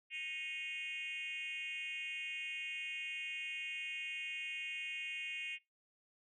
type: tone with frequency modulation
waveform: sine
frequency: 2489 Hz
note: D#7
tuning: in tune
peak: -38 dBFS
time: 0.1-5.59 s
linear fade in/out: 50 ms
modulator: 309 Hz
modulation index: 1.3
effects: noise-tail reverb RT60 0.2 s tail -24 dB re dry + tanh soft clip ceiling -37 dBFS